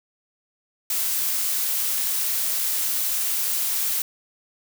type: noise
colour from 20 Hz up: blue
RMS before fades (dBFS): -24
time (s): 0.9-4.02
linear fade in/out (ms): 2
effects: none